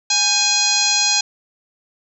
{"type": "harmonic tone with a mistuned harmonic", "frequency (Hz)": 830.6, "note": "G#5", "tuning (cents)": 0, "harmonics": [1, 2, 3, 4, 5, 6, 7, 8, 9], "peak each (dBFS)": [-26, -30, -23, -25, -19, -23, -25, -20, -29], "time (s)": [0.1, 1.21], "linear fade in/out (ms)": 5, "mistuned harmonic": 2, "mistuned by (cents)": -81, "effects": []}